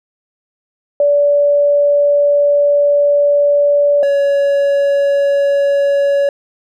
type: tone pair in turn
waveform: sine / triangle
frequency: 577 / 563.2 Hz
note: D5 / C#5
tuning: -31 / +27 cents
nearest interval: unison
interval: 42 cents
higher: first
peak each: -8 dBFS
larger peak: neither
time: 1-4.03 / 4.03-6.29 s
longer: first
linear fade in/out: 2 ms
effects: none